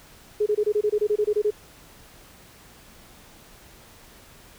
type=tone bursts; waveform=sine; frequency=420 Hz; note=G#4; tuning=19 cents sharp; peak=-18 dBFS; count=13; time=0.4-1.507 s; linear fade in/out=10 ms; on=63 ms; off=24 ms; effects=pink hiss -50 dBFS RMS until 4.58 s